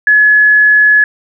sine tone, 1700 Hz, G#6, 40 cents sharp, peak -4 dBFS, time 0.07-1.04 s, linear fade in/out 2 ms, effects none

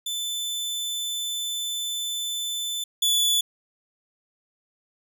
sawtooth tone pair in turn, 3520 / 3456 Hz, A7 / A7, 0 / -32 cents, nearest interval unison, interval 32 cents, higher first, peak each -24 / -16 dBFS, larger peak second, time 0.06-2.84 / 3.02-3.41 s, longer first, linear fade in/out 5 ms, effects none

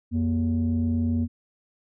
sine tone pair together, 88.2 / 237.2 Hz, F2 / A#3, +18 / +30 cents, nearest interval octave + perfect fourth, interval 1712 cents, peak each -23 / -22 dBFS, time 0.11-1.28 s, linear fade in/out 50 ms, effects tanh soft clip ceiling -17 dBFS

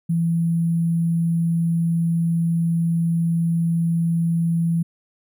sine tone with sample-and-hold, 167.2 Hz, E3, 25 cents sharp, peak -17 dBFS, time 0.09-4.83 s, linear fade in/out 10 ms, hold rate 11025 Hz, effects none

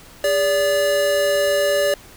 square tone pair together, 408 / 577 Hz, G#4 / D5, -31 / -31 cents, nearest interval tritone, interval 600 cents, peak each -25 / -17 dBFS, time 0.24-1.94 s, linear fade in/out 2 ms, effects pink hiss -44 dBFS RMS until 2.16 s

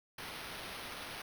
white noise with sample-and-hold, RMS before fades -45 dBFS, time 0.18-1.22 s, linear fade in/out 5 ms, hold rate 7350 Hz, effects none

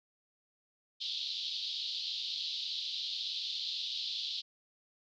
white band-pass noise, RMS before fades -38 dBFS, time 1-4.42 s, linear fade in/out 20 ms, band 3300 to 4400 Hz, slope 48 dB/octave, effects none

